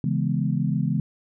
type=chord; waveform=sine; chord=C# minor seventh; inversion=none; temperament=equal; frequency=138.59 / 164.81 / 207.7 / 246.9 Hz; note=C#3 / E3 / G#3 / B3; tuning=0 / 0 / 0 / 0 cents; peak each=-25 / -25 / -27 / -30 dBFS; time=0.04-1 s; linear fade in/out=2 ms; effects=none